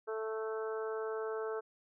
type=harmonic tone; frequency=220 Hz; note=A3; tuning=in tune; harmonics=2 / 3 / 4 / 5 / 6 / 7; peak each=-36 / -46 / -48 / -49 / -46 / -50 dBFS; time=0.07-1.61 s; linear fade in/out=20 ms; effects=none